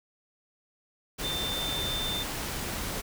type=tone in noise; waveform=sine; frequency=3571 Hz; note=A7; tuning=25 cents sharp; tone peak=-31 dBFS; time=1.23-2.24 s; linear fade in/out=20 ms; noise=pink; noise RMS=-34 dBFS; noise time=1.18-3.02 s; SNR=0 dB; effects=none